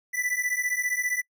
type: beating tone pair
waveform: square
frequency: 1975.5 / 1990.5 Hz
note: B6 / B6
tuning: 0 / +13 cents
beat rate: 15 Hz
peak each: -29 dBFS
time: 0.13-1.22 s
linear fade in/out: 20 ms
effects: noise-tail reverb RT60 0.1 s tail -26 dB re dry